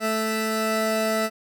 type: tone pair together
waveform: 20% pulse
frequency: 219.5 / 659.3 Hz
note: A3 / E5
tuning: -4 / 0 cents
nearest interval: octave + perfect fifth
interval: 1904 cents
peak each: -20 dBFS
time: 0-1.3 s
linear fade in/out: 50 ms
effects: none